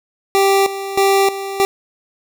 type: tone with tremolo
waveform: 25% pulse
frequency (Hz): 392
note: G4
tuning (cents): 0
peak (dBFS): -7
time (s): 0.35-1.65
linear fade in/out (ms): 0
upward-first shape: square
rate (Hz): 1.6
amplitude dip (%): 75
effects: none